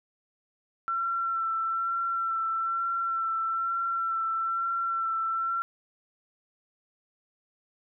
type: tone with vibrato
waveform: sine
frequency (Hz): 1348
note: E6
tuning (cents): +38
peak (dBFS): -26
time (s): 0.88-5.62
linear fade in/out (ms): 0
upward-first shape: sine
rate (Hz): 1.1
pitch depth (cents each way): 18
effects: none